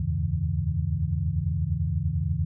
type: tone cluster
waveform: sine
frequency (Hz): 77.7 / 86.4 / 98 / 136.9 / 160.7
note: D#2 / F2 / G2 / C#3 / E3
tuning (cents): -2 / -18 / 0 / -21 / -44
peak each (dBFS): -30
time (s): 0-2.45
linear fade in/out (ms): 5
effects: none